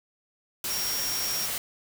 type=tone in noise; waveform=sine; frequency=5588 Hz; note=F8; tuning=in tune; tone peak=-30 dBFS; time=0.7-1.46 s; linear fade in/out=2 ms; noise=white; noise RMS=-31 dBFS; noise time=0.64-1.58 s; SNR=-2 dB; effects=none